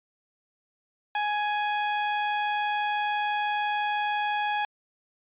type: tone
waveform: sawtooth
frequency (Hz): 834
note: G#5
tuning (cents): +7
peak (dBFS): -21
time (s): 1.15-4.65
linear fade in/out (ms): 2
effects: resampled to 8000 Hz